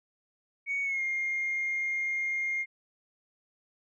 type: tone with pitch glide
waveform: sine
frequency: 2232 to 2124 Hz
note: C#7 to C7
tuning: +11 to +25 cents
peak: -27 dBFS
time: 0.66-2.66 s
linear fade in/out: 50 ms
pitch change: -86 cents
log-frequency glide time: 0.83-1.02 s
effects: tanh soft clip ceiling -24 dBFS